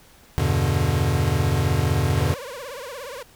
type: chord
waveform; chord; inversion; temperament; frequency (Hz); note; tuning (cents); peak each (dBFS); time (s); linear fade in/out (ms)
square; E minor seventh; none; equal; 82.41 / 98 / 123.47 / 146.83; E2 / G2 / B2 / D3; 0 / 0 / 0 / 0; -25; 0.38-2.34; 0
type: tone with vibrato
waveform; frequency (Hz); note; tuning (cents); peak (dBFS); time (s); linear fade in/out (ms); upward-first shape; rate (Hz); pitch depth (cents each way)
sawtooth; 523.3; C5; 0; -29; 2.18-3.23; 5; triangle; 17; 230
effects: pink hiss -52 dBFS RMS until 3.35 s